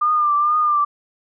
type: tone with vibrato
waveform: sine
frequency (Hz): 1199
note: D6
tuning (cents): +36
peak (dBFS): -14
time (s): 0.01-0.85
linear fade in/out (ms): 10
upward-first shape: triangle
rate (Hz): 2.2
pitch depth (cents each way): 52
effects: none